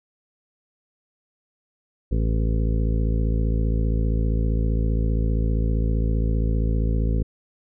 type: harmonic tone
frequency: 55.2 Hz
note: A1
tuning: 6 cents sharp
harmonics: 1 / 2 / 3 / 4 / 5 / 7 / 8 / 9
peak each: -20 / -26 / -30 / -32 / -34 / -37 / -38 / -39 dBFS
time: 2.11-7.23 s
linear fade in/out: 10 ms
effects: none